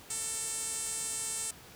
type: tone with band-pass filter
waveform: sawtooth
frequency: 446.1 Hz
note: A4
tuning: 24 cents sharp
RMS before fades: -36 dBFS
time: 0.1-1.51 s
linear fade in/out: 5 ms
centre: 8400 Hz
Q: 5.3
effects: pink hiss -52 dBFS RMS until 1.75 s + high-pass 60 Hz 12 dB/octave